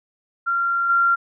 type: tone with level steps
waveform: sine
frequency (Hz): 1380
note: F6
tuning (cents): -21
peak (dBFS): -18 / -14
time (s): 0.46-1.16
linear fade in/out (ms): 20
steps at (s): 0.89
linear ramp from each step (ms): 10
effects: none